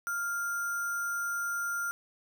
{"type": "tone with sample-and-hold", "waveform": "sine", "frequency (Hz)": 1400, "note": "F6", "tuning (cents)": 4, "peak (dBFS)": -30, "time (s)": [0.07, 1.91], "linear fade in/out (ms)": 0, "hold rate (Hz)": 7350, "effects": []}